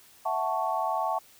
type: chord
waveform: sine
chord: F# minor seventh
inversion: third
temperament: equal with one note detuned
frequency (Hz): 659.3 / 740 / 880 / 1111.9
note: E5 / F#5 / A5 / C#6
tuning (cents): 0 / 0 / 0 / +5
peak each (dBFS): -32 / -31 / -30 / -32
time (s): 0.25-1.19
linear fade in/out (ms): 10
effects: white hiss -56 dBFS RMS until 1.39 s